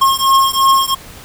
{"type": "beating tone pair", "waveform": "square", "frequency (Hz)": [1076, 1078.9], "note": ["C6", "C#6"], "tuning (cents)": [48, -47], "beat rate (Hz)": 2.9, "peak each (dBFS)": -13, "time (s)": [0.01, 0.95], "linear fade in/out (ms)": 10, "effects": ["pink hiss -36 dBFS RMS until 1.24 s"]}